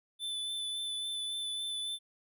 square tone with vibrato, 3511 Hz, A7, 4 cents flat, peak -35 dBFS, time 0.19-1.99 s, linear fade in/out 50 ms, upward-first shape sine, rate 3.6 Hz, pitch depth 15 cents each way, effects none

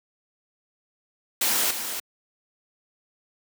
white noise with echo, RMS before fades -23 dBFS, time 1.41-1.71 s, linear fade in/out 5 ms, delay 290 ms, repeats 1, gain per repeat -8 dB, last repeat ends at 2 s, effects high-pass 200 Hz 12 dB/octave

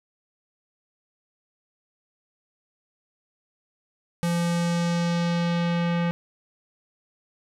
square tone with low-pass filter sweep, 171.5 Hz, F3, 31 cents flat, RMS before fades -24 dBFS, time 4.23-6.11 s, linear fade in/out 0 ms, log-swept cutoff 11000 to 2500 Hz, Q 1.2, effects none

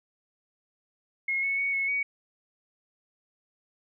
sine tone with pitch steps, 2160 / 2205 / 2228 / 2191 / 2249 Hz, C#7 / C#7 / C#7 / C#7 / C#7, -45 / -10 / +8 / -21 / +24 cents, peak -25 dBFS, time 1.28-2.03 s, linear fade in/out 5 ms, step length 150 ms, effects none

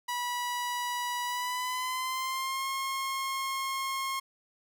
sawtooth tone with pitch glide, 975 to 1075.6 Hz, B5 to C6, -23 to +47 cents, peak -27 dBFS, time 0.08-4.2 s, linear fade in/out 10 ms, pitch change +170 cents, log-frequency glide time 1.24-2.67 s, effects none

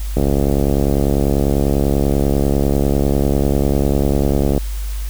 click train, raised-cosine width 2 ms, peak -3 dBFS, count 310, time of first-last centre 0.17-4.578 s, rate 70.1 Hz, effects added 50 Hz sine -20 dBFS peak until 5.09 s + white hiss -37 dBFS RMS until 5.09 s

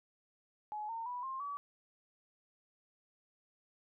sine tone with pitch steps, 846 / 912 / 983.1 / 1059.8 / 1142.4 Hz, G#5 / A#5 / B5 / C6 / D6, +32 / -38 / -8 / +22 / -48 cents, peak -38 dBFS, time 0.72-1.57 s, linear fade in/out 0 ms, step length 170 ms, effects none

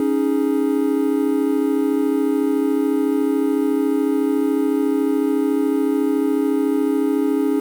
triangle chord, C# suspended second, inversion none, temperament equal, 277.2 / 311.1 / 415.3 Hz, C#4 / D#4 / G#4, 0 / 0 / 0 cents, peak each -17 / -19 / -20 dBFS, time 0-7.6 s, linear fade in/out 2 ms, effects 7-bit

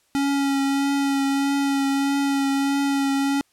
square tone with vibrato, 277.2 Hz, C#4, in tune, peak -20 dBFS, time 0.15-3.41 s, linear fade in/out 0 ms, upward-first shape triangle, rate 1.6 Hz, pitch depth 19 cents each way, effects white hiss -64 dBFS RMS until 3.52 s + low-pass 11000 Hz 12 dB/octave

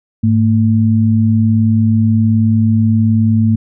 sine tone pair together, 105.3 / 224 Hz, G#2 / A3, +24 / +31 cents, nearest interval octave + minor second, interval 1307 cents, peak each -11 dBFS, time 0.23-3.56 s, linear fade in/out 10 ms, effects none

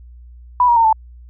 sine tone with pitch steps, 987.8 / 950.3 / 914.2 / 879.5 Hz, B5 / A#5 / A#5 / A5, 0 / +33 / -34 / -1 cents, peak -9 dBFS, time 0.6-0.928 s, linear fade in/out 2 ms, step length 82 ms, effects added 60 Hz sine -37 dBFS peak until 1.29 s

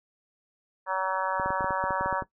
harmonic tone, 188.9 Hz, F#3, 36 cents sharp, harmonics 3 / 4 / 5 / 6 / 7 / 8 / 9, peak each -33 / -37 / -28 / -33 / -36 / -37 / -35 dBFS, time 0.86-2.24 s, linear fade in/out 50 ms
clicks, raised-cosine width 2 ms, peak -22 dBFS, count 12, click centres 1.398 / 1.46 / 1.505 / 1.608 / 1.644 / 1.707 / 1.84 / 1.907 / 2.01 / 2.06 / 2.127 / 2.223 s
effects noise-tail reverb RT60 0.1 s tail -17 dB re dry

